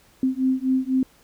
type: beating tone pair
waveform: sine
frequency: 258.8 / 262.8 Hz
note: C4 / C4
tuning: -19 / +8 cents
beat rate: 4 Hz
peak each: -22 dBFS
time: 0.23-1.03 s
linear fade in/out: 2 ms
effects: pink hiss -56 dBFS RMS until 1.23 s